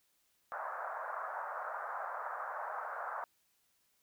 white band-pass noise, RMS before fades -41 dBFS, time 0.52-3.24 s, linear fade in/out 0 ms, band 570 to 1500 Hz, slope 48 dB/octave, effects white hiss -75 dBFS RMS until 4.02 s

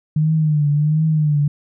sine tone with vibrato, 151.9 Hz, D#3, 41 cents flat, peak -13 dBFS, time 0.16-1.48 s, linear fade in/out 5 ms, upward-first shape triangle, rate 1.4 Hz, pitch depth 85 cents each way, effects none

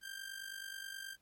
sawtooth tone with amplitude modulation, 1581 Hz, G6, 14 cents sharp, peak -37 dBFS, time 0.01-1.17 s, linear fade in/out 50 ms, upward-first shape sine, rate 49.4 Hz, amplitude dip 70%, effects pink hiss -75 dBFS RMS until 1.21 s + MP3 96 kbps

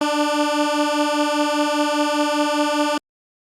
15% pulse beating tone pair, 293.7 / 298.7 Hz, D4 / D4, 0 / +29 cents, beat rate 5 Hz, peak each -14 dBFS, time 0.01-2.98 s, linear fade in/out 5 ms, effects low-pass 8000 Hz 12 dB/octave + Opus 48 kbps

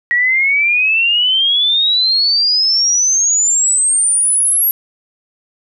sine exponential sweep, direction up, 1900 to 11670 Hz, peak -10 dBFS, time 0.11-4.71 s, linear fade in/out 0 ms, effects none

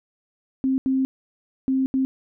sine tone bursts at uneven times, 264.4 Hz, C4, 18 cents sharp, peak -18 dBFS, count 4, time 0.64-0.78 / 0.86-1.05 / 1.68-1.86 / 1.94-2.05 s, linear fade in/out 0 ms, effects none

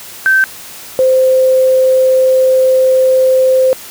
sine tone pair in turn, 1551 / 519.4 Hz, G6 / C5, -19 / -13 cents, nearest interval octave + perfect fifth, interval 1894 cents, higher first, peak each -6 dBFS, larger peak neither, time 0.26-0.44 / 0.99-3.73 s, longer second, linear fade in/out 0 ms, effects white hiss -31 dBFS RMS until 3.9 s + high-pass 60 Hz 12 dB/octave

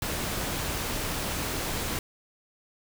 pink noise, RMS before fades -31 dBFS, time 0.02-1.99 s, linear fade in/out 2 ms, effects none

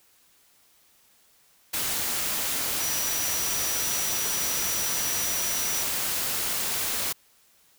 sine tone in noise, 5850 Hz, F#8, 21 cents flat, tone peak -31 dBFS, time 2.8-5.83 s, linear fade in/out 10 ms, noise white, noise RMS -28 dBFS, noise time 1.73-7.13 s, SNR -6 dB, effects white hiss -61 dBFS RMS until 7.78 s

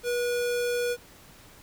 square tone, 484.2 Hz, B4, 34 cents flat, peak -26 dBFS, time 0.03-0.97 s, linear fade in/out 50 ms, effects pink hiss -52 dBFS RMS until 1.62 s

